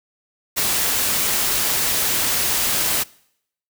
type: noise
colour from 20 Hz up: white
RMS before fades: -20 dBFS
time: 0.56-3.04 s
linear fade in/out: 20 ms
effects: noise-tail reverb RT60 0.7 s tail -23 dB re dry